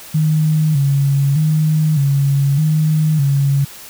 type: tone with vibrato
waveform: sine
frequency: 147.1 Hz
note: D3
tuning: 3 cents sharp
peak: -11 dBFS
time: 0.14-3.65 s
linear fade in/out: 10 ms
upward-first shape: square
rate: 0.82 Hz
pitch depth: 93 cents each way
effects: white hiss -36 dBFS RMS until 3.89 s